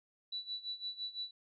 sine tone with tremolo, 3951 Hz, B7, in tune, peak -36 dBFS, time 0.32-1.31 s, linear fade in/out 5 ms, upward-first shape sine, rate 5.9 Hz, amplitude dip 85%, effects none

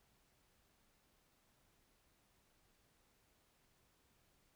silence, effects pink hiss -75 dBFS RMS until 4.55 s

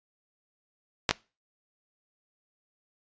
clicks, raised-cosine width 0.2 ms, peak -4 dBFS, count 2, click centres 1.092 / 1.11 s, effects noise-tail reverb RT60 0.3 s tail -22 dB re dry + resampled to 16000 Hz

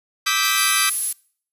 15% pulse chord, E minor seventh, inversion third, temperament equal with one note detuned, 1174.7 / 1288.4 / 1568 / 1975.5 Hz, D6 / E6 / G6 / B6, 0 / -40 / 0 / 0 cents, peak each -17 dBFS, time 0.26-0.9 s, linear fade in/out 10 ms
violet noise, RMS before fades -24 dBFS, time 0.43-1.13 s, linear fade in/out 5 ms
sine tone, 10820 Hz, E9, 44 cents sharp, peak -23 dBFS, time 0.57-1.12 s, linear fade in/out 10 ms
effects noise-tail reverb RT60 0.5 s tail -23 dB re dry + resampled to 32000 Hz

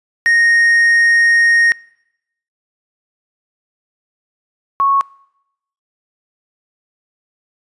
triangle / sine tone pair in turn, 1860 / 1103.8 Hz, A#6 / C#6, -4 / -8 cents, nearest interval major sixth, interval 904 cents, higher first, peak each -7 / -10 dBFS, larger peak first, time 0.26-1.72 / 4.8-5.01 s, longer first, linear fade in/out 0 ms, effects noise-tail reverb RT60 0.8 s tail -24 dB re dry + resampled to 24000 Hz

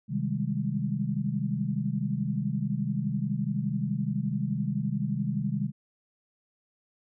sine chord, Ab major seventh, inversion first, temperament equal, 130.81 / 155.56 / 196 / 207.7 Hz, C3 / Eb3 / G3 / Ab3, 0 / 0 / 0 / 0 cents, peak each -32 dBFS, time 0.08-5.72 s, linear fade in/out 50 ms, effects none

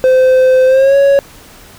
triangle tone with pitch glide, 516 to 556.2 Hz, C5 to C#5, -24 to +6 cents, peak -3 dBFS, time 0.04-1.19 s, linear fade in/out 0 ms, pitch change +130 cents, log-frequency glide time 0.66-0.96 s, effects pink hiss -38 dBFS RMS until 1.78 s

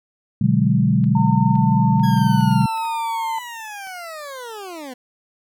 sine chord, G# half-diminished seventh, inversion first, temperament equal with one note detuned, 123.11 / 146.83 / 185 / 207.7 Hz, B2 / D3 / F#3 / G#3, -5 / 0 / 0 / 0 cents, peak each -19 dBFS, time 0.41-2.66 s, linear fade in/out 5 ms
clicks, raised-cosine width 0.3 ms, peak -29 dBFS, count 11, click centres 1.041 / 1.555 / 1.997 / 2.174 / 2.409 / 2.515 / 2.62 / 2.776 / 2.853 / 3.381 / 3.871 s
sine tone with vibrato, 905 Hz, A5, 48 cents sharp, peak -21 dBFS, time 1.15-3.39 s, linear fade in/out 5 ms, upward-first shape square, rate 1.2 Hz, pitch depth 11 cents each way
20% pulse linear sweep, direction down, 1661.2 to 242 Hz, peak -26 dBFS, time 2.03-4.94 s, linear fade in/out 10 ms
effects none

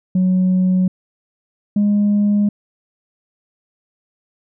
sine tone pair in turn, 184.7 / 205.7 Hz, F#3 / G#3, -3 / -16 cents, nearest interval major second, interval 187 cents, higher second, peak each -10 dBFS, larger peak neither, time 0.15-0.88 / 1.76-2.49 s, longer neither, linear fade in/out 5 ms, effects tanh soft clip ceiling -10 dBFS

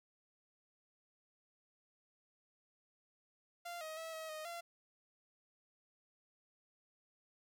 sawtooth tone with pitch steps, 693 / 630 / 649 / 638 / 621 / 685 Hz, F5 / D#5 / E5 / D#5 / D#5 / F5, -14 / +21 / -27 / +43 / -3 / -34 cents, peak -40 dBFS, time 3.65-4.61 s, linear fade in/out 10 ms, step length 160 ms, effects none

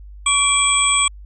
sine tone cluster, 1128 / 2347 / 3319 / 7890 / 8210 Hz, C#6 / D7 / G#7 / B8 / C9, +30 / -2 / -2 / -3 / -34 cents, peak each -20 dBFS, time 0.26-1.08 s, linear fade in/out 5 ms, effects added 50 Hz sine -35 dBFS peak until 1.25 s

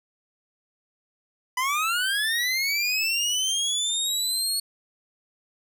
25% pulse linear sweep, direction up, 987.8 to 4374 Hz, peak -19 dBFS, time 1.57-4.6 s, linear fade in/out 5 ms, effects none

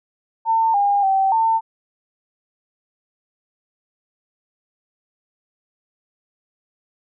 sine tone with pitch steps, 901 / 808 / 773 / 899 Hz, A5 / G#5 / G5 / A5, +41 / -48 / -24 / +37 cents, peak -14 dBFS, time 0.45-1.61 s, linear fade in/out 50 ms, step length 290 ms, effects none

